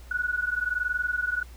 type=tone pair together; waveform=sine; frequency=1458.8 / 1480 Hz; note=F#6 / F#6; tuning=-25 / 0 cents; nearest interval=unison; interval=25 cents; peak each=-28 / -28 dBFS; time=0.11-1.43 s; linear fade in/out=5 ms; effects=added 60 Hz sine -43 dBFS peak until 1.56 s + pink hiss -54 dBFS RMS until 1.56 s